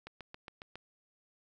click train, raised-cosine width 0.3 ms, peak -29 dBFS, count 6, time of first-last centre 0.07-0.756 s, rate 7.29 Hz, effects none

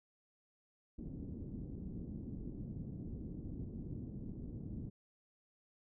white low-pass noise, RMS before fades -45 dBFS, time 0.98-4.9 s, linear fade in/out 10 ms, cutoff 270 Hz, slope 24 dB/octave, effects none

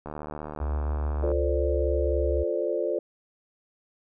click train, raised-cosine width 1 ms, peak -22 dBFS, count 96, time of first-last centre 0.06-1.317 s, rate 75.6 Hz
sine tone, 69.3 Hz, C#2, in tune, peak -25 dBFS, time 0.6-2.44 s, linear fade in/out 20 ms
sine chord, D minor seventh, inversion first, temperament equal, 349.2 / 440 / 523.3 / 587.3 Hz, F4 / A4 / C5 / D5, 0 / 0 / 0 / 0 cents, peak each -30 dBFS, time 1.23-2.99 s, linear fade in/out 2 ms
effects none

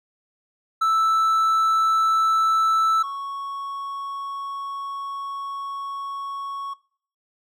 triangle tone pair in turn, 1318.5 / 1108.7 Hz, E6 / C#6, 0 / 0 cents, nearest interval minor third, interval 300 cents, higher first, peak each -15 / -26 dBFS, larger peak first, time 0.81-3.03 / 3.03-6.74 s, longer second, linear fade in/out 10 ms, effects noise-tail reverb RT60 0.5 s tail -21 dB re dry

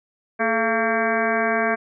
harmonic tone with a mistuned harmonic, 227.2 Hz, A#3, 44 cents flat, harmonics 1 / 2 / 3 / 4 / 5 / 6 / 7 / 8 / 9 / 10, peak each -27 / -26 / -23 / -34 / -28 / -34 / -25 / -32 / -32 / -31 dBFS, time 0.39-1.76 s, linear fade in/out 20 ms, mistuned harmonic 2, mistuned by -83 cents, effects none

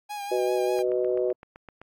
45% pulse tone with vibrato, 818 Hz, G#5, 26 cents flat, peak -32 dBFS, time 0.09-0.83 s, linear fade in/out 20 ms, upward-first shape sine, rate 5.1 Hz, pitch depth 35 cents each way
harmonic tone, 124.1 Hz, B2, 9 cents sharp, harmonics 3 / 4 / 5, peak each -25 / -27 / -29 dBFS, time 0.31-1.33 s, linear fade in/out 10 ms
click train, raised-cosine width 0.5 ms, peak -29 dBFS, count 9, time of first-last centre 0.79-1.816 s, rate 7.8 Hz
effects AAC 64 kbps

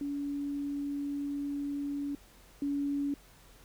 sine tone pair in turn, 284.8 / 283.7 Hz, C#4 / C#4, +47 / +40 cents, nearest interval unison, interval 7 cents, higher first, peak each -32 / -29 dBFS, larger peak second, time 0.01-2.15 / 2.62-3.14 s, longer first, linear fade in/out 2 ms, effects added 45 Hz sine -59 dBFS peak until 3.64 s + pink hiss -59 dBFS RMS until 3.64 s

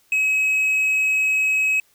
triangle tone, 2555 Hz, D#7, 45 cents sharp, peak -15 dBFS, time 0.12-1.8 s, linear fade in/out 2 ms, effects white hiss -60 dBFS RMS until 1.94 s

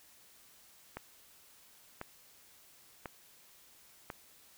click train, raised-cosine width 0.5 ms, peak -25 dBFS, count 4, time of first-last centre 0.97-4.102 s, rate 0.958 Hz, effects white hiss -61 dBFS RMS until 4.57 s

